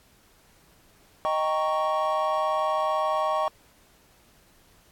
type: chord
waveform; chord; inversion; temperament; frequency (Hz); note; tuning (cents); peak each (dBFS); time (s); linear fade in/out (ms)
triangle; Eb dominant seventh; none; equal; 622.3 / 784 / 932.3 / 1108.7; Eb5 / G5 / Bb5 / Db6; 0 / 0 / 0 / 0; -25 / -28 / -30 / -25; 1.25-3.48; 0
effects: pink hiss -59 dBFS RMS until 4.91 s + AAC 64 kbps